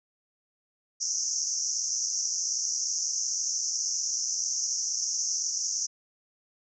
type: band-pass noise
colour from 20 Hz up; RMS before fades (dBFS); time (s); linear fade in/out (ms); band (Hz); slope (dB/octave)
pink; -30; 1-5.87; 20; 5500 to 6500; 96
effects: none